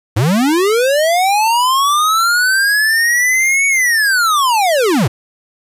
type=linear two-way sweep; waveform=square; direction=up then down; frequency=94 to 2241 to 94 Hz; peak=-11 dBFS; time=0.16-5.08 s; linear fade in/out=10 ms; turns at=3.67 s; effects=resampled to 32000 Hz + 8-bit